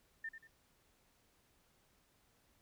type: tone with echo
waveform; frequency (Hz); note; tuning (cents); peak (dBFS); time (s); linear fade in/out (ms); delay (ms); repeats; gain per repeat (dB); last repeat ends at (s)
sine; 1800; A6; +39; -40; 0.24-0.29; 5; 92; 2; -9; 0.474
effects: pink hiss -73 dBFS RMS until 2.61 s